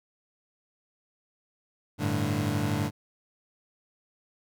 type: chord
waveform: 25% pulse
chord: G suspended second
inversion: none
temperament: equal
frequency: 98 / 110 / 146.83 Hz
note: G2 / A2 / D3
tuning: 0 / 0 / 0 cents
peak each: -27 dBFS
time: 1.98-2.91 s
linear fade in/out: 50 ms
effects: none